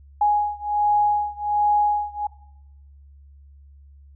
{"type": "beating tone pair", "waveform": "sine", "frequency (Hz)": [830.6, 831.9], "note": ["G#5", "G#5"], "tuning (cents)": [0, 3], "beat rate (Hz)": 1.3, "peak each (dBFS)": [-20, -21], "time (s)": [0.21, 2.27], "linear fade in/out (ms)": 5, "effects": ["noise-tail reverb RT60 0.9 s tail -20 dB re dry", "added 70 Hz sine -45 dBFS peak until 4.15 s"]}